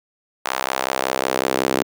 sawtooth tone with high-pass filter sweep, 65.41 Hz, C2, in tune, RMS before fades -22 dBFS, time 0.45-1.83 s, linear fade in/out 5 ms, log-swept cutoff 920 to 330 Hz, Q 1.3, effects none

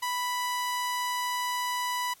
sawtooth tone, 988 Hz, B5, in tune, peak -24 dBFS, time 0.02-2.14 s, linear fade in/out 10 ms, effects white hiss -57 dBFS RMS until 2.2 s + MP3 64 kbps

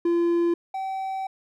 triangle tone pair in turn, 342.2 / 768.2 Hz, F4 / G5, -35 / -35 cents, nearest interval octave + major second, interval 1400 cents, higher second, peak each -17 / -25 dBFS, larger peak first, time 0.05-0.54 / 0.74-1.27 s, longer second, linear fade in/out 5 ms, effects none

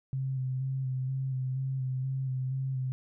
sine tone with vibrato, 131.4 Hz, C3, 8 cents sharp, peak -29 dBFS, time 0.13-2.92 s, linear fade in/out 0 ms, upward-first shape square, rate 2.1 Hz, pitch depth 23 cents each way, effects none

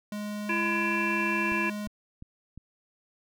square tone, 208.4 Hz, G#3, 6 cents sharp, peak -33 dBFS, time 0.12-1.87 s, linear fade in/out 2 ms
harmonic tone, 336.8 Hz, E4, 37 cents sharp, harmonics 1 / 3 / 5 / 7 / 8, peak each -32 / -32 / -32 / -32 / -32 dBFS, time 0.49-1.7 s, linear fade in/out 5 ms
click train, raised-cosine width 5 ms, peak -31 dBFS, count 4, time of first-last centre 1.52-2.576 s, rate 2.84 Hz
effects none

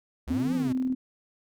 square linear two-way sweep, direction up then down, 61.74 to 182 to 116 Hz, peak -33 dBFS, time 0.27-0.73 s, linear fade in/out 10 ms, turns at 0.54 s
sine tone with tremolo, 257.5 Hz, C4, 28 cents flat, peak -23 dBFS, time 0.3-0.95 s, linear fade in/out 10 ms, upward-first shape square, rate 20 Hz, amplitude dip 35%
effects none

